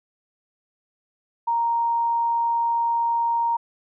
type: tone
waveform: sine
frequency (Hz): 932.3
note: A#5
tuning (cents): 0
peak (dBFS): -19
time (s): 1.47-3.57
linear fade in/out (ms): 10
effects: none